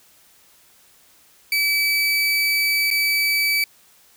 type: tone with dropouts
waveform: 30% pulse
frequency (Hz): 2300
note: D7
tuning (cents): -37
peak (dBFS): -15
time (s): 1.52-3.64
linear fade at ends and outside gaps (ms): 2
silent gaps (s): 2.904-2.911
effects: white hiss -54 dBFS RMS until 4.16 s